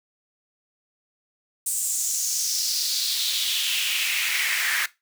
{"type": "noise with high-pass filter sweep", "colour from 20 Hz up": "pink", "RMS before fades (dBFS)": -25, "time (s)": [1.66, 4.86], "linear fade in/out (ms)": 5, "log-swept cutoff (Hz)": [8500, 1700], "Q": 3.6, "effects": ["noise-tail reverb RT60 0.2 s tail -17 dB re dry"]}